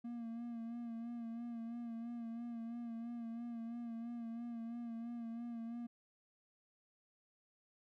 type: tone with vibrato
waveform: triangle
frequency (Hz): 233.1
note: A#3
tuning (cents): 0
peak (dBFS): -40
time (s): 0.04-5.87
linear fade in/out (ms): 10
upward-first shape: sine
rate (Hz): 3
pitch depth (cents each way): 40
effects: none